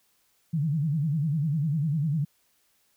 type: tone with vibrato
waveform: sine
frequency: 151.6 Hz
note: D#3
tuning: 45 cents flat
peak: -23 dBFS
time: 0.53-2.25 s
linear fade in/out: 10 ms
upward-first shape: sine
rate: 10 Hz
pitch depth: 170 cents each way
effects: white hiss -68 dBFS RMS until 2.96 s